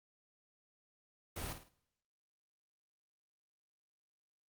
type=noise with echo; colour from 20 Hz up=pink; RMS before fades=-42 dBFS; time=1.36-1.53 s; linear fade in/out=5 ms; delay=53 ms; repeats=3; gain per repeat=-8 dB; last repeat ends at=1.689 s; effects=noise-tail reverb RT60 0.8 s tail -22 dB re dry + Opus 32 kbps